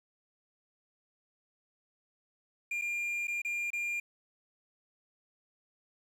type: tone with dropouts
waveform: triangle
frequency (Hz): 2400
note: D7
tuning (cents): +37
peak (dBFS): -30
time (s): 2.71-4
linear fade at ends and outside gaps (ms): 5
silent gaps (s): 2.814-2.819 / 3.272-3.28 / 3.419-3.448 / 3.704-3.731
effects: 10-bit